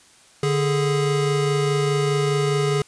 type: tone pair together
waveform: square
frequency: 146.72 / 415.3 Hz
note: D3 / G#4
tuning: -1 / 0 cents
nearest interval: octave + tritone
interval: 1801 cents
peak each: -22 dBFS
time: 0.43-2.82 s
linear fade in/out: 2 ms
effects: white hiss -52 dBFS RMS until 2.87 s + resampled to 22050 Hz